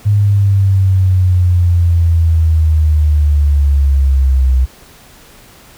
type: exponential sweep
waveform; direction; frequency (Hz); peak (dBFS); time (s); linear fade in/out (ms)
sine; down; 103.83 to 63.8; -7; 0.05-4.66; 20
effects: pink hiss -41 dBFS RMS until 5.77 s